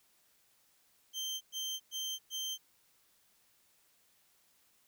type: tone bursts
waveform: 30% pulse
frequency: 3133 Hz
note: G7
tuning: 2 cents flat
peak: -33 dBFS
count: 4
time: 1.13-2.58 s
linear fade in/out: 50 ms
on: 280 ms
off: 110 ms
effects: white hiss -70 dBFS RMS until 4.87 s